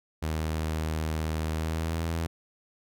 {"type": "tone with pitch glide", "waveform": "sawtooth", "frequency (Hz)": [78.8, 82.48], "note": ["D#2", "E2"], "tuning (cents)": [23, 2], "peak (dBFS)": -24, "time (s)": [0.22, 2.27], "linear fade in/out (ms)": 10, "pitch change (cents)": 79, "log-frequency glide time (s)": [1.5, 2.09], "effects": []}